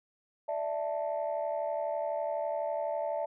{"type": "chord", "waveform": "sine", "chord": "D suspended second", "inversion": "none", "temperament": "equal", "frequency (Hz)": [587.3, 659.3, 880], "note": ["D5", "E5", "A5"], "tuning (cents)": [0, 0, 0], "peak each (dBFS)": [-33, -33, -37], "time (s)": [0.48, 3.26], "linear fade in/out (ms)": 10, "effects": ["tanh soft clip ceiling -23 dBFS"]}